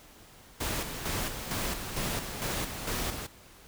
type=noise with tremolo; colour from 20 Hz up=pink; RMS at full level=-32 dBFS; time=0.6-3.27 s; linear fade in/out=10 ms; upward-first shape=square; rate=2.2 Hz; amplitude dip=50%; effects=pink hiss -54 dBFS RMS until 3.67 s